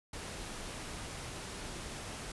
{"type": "noise", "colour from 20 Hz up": "pink", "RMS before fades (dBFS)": -43, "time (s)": [0.13, 2.32], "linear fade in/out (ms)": 5, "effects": ["resampled to 24000 Hz"]}